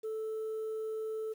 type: tone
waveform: sine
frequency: 438.4 Hz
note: A4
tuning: 6 cents flat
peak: -32 dBFS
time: 0.03-1.34 s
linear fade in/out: 20 ms
effects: tanh soft clip ceiling -33 dBFS + 10-bit